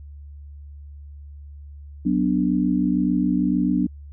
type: chord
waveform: sine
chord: B minor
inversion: second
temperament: equal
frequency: 185 / 246.9 / 293.7 Hz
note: F#3 / B3 / D4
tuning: 0 / 0 / 0 cents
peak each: -22 dBFS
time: 2.05-3.87 s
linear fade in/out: 10 ms
effects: added 72 Hz sine -37 dBFS peak until 4.12 s